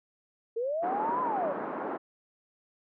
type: linear two-way sweep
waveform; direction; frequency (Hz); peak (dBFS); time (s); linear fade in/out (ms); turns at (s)
sine; up then down; 440 to 1034 to 530; -28; 0.56-1.53; 10; 1.21
type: band-pass noise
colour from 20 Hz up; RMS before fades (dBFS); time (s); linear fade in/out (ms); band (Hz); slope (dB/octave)
pink; -35; 0.82-1.98; 20; 250 to 1300; 24
effects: none